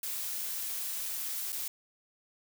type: noise with dropouts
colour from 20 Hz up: blue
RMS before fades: -36 dBFS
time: 0.03-1.68 s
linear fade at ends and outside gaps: 2 ms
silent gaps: 1.521-1.527 s
effects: none